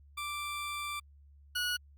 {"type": "tone pair in turn", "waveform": "20% pulse", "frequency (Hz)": [1174.7, 1460.6], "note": ["D6", "F#6"], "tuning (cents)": [0, -23], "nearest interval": "major third", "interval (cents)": 377, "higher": "second", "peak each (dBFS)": [-31, -26], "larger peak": "second", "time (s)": [[0.17, 1], [1.55, 1.77]], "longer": "first", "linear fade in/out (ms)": 10, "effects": ["added 71 Hz sine -55 dBFS peak until 1.97 s", "Opus 48 kbps"]}